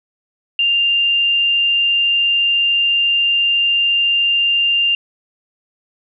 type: tone with frequency modulation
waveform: sine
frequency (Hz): 2794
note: F7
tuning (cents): 0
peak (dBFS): -12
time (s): 0.59-4.95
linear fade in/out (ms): 2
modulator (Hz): 28.6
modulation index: 0.39
effects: none